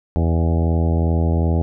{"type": "harmonic tone with a mistuned harmonic", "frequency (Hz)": 82.6, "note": "E2", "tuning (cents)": 4, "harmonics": [1, 2, 3, 4, 5, 6, 7, 8, 9, 10], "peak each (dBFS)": [-16, -22, -26, -28, -30, -32, -33, -34, -35, -36], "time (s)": [0.16, 1.62], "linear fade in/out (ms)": 0, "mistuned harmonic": 8, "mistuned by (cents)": -25, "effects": []}